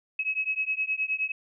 sine beating tone pair, 2559 / 2568.6 Hz, D#7 / E7, +48 / -46 cents, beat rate 9.6 Hz, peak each -29 dBFS, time 0.19-1.32 s, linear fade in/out 5 ms, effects none

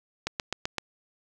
click train, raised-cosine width 0.2 ms, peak -11 dBFS, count 5, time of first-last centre 0.27-0.783 s, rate 7.8 Hz, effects none

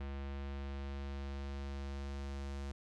square tone with low-pass filter sweep, 69.3 Hz, C#2, in tune, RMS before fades -42 dBFS, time 0-2.72 s, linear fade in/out 5 ms, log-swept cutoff 2900 to 7100 Hz, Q 0.99, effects none

